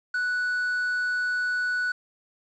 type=tone; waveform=triangle; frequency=1480 Hz; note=F#6; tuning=in tune; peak=-22 dBFS; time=0.14-1.92 s; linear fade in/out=5 ms; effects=resampled to 16000 Hz + 9-bit